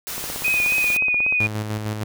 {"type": "noise", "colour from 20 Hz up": "white", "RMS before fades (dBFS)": -30, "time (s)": [0.07, 0.97], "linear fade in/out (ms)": 0}
{"type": "click train", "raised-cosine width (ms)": 1, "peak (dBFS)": -19, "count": 20, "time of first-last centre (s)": [0.18, 1.325], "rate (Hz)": 16.6}
{"type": "tone with vibrato", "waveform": "sine", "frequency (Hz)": 2486, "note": "D#7", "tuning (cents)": -2, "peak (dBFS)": -17, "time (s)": [0.44, 1.47], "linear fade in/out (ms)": 10, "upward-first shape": "triangle", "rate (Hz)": 3.8, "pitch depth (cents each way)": 36}
{"type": "tone with tremolo", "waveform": "sawtooth", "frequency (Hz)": 106.8, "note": "G#2", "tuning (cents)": 49, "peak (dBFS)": -19, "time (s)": [1.4, 2.04], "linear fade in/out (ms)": 5, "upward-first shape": "square", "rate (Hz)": 6.6, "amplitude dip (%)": 40}
{"effects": []}